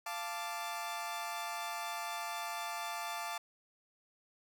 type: chord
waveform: sawtooth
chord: D minor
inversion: first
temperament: equal with one note detuned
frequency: 693.2 / 880 / 1174.7 Hz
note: F5 / A5 / D6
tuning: -13 / 0 / 0 cents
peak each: -39 / -38 / -39 dBFS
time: 0.06-3.38 s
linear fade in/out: 5 ms
effects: none